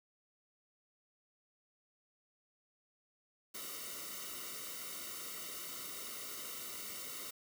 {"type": "noise with comb filter", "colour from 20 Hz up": "white", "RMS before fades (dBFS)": -45, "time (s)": [3.54, 7.31], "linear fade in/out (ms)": 10, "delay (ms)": 1.2, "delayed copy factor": -0.95, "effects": []}